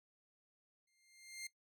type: tone with exponential growth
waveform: 15% pulse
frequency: 2109 Hz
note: C7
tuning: 13 cents sharp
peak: -36 dBFS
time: 0.87-1.47 s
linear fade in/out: 5 ms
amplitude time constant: 130 ms
effects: noise-tail reverb RT60 0.1 s tail -17 dB re dry